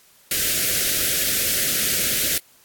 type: band-stop noise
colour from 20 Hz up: white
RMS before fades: -21 dBFS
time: 0.31-2.38 s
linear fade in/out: 2 ms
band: 630 to 1400 Hz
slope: 48 dB/octave
effects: white hiss -54 dBFS RMS until 2.64 s + AAC 64 kbps

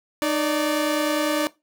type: tone pair together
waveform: sawtooth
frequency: 305.3 / 580.7 Hz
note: D#4 / D5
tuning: -33 / -20 cents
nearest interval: major seventh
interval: 1113 cents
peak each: -19 / -20 dBFS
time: 0.22-1.47 s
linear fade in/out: 0 ms
effects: noise-tail reverb RT60 0.2 s tail -18 dB re dry

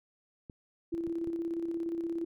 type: clicks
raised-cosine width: 3 ms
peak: -32 dBFS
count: 4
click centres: 0.498 / 0.942 / 1.075 / 1.274 s
type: tone with tremolo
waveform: sine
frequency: 334.7 Hz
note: E4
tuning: 26 cents sharp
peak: -30 dBFS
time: 0.92-2.25 s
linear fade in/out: 10 ms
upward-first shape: square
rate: 17 Hz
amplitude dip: 40%
effects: none

